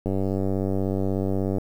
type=click train; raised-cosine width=2 ms; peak=-13 dBFS; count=148; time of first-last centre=0.06-1.583 s; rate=96.5 Hz; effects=8-bit